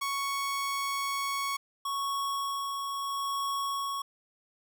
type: tone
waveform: sawtooth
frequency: 1110 Hz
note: C#6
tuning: 2 cents sharp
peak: -26 dBFS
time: 0.01-1.57 s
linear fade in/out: 10 ms
type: tone with tremolo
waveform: square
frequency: 1108.7 Hz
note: C#6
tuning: in tune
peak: -30 dBFS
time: 1.85-4.02 s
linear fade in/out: 5 ms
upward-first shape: sine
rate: 0.76 Hz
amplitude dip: 30%
effects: none